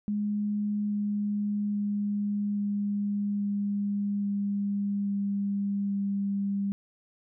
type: tone with pitch steps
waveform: sine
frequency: 207.4 / 206.2 / 205 / 203.8 / 202.7 / 201.5 / 200.3 / 199.18 Hz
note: G#3 / G#3 / G#3 / G#3 / G#3 / G3 / G3 / G3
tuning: -2 / -12 / -22 / -32 / -42 / +48 / +38 / +28 cents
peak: -26 dBFS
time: 0.08-6.72 s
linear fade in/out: 0 ms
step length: 830 ms
effects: none